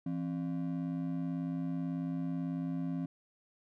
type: ring-modulated tone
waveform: triangle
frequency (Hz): 216.8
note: A3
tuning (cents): -25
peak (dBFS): -28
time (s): 0.06-3.06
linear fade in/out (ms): 5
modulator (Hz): 49.1
effects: none